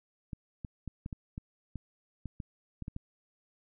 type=clicks; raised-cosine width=5 ms; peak=-26 dBFS; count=12; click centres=0.332 / 0.648 / 0.877 / 1.061 / 1.128 / 1.379 / 1.757 / 2.257 / 2.402 / 2.823 / 2.881 / 2.964 s; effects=none